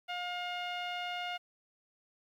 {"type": "tone with low-pass filter", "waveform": "sawtooth", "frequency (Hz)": 712, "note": "F5", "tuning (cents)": 33, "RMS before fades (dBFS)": -38, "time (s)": [0.08, 1.38], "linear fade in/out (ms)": 20, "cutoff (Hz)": 2900, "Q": 2.8, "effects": ["11-bit"]}